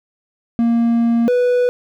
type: tone pair in turn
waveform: triangle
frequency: 233.1 / 492.9 Hz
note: A#3 / B4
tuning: 0 / -3 cents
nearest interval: octave + minor second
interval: 1297 cents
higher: second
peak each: -10 dBFS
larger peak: neither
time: 0.59-1.28 / 1.28-1.69 s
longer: first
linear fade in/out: 0 ms
effects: none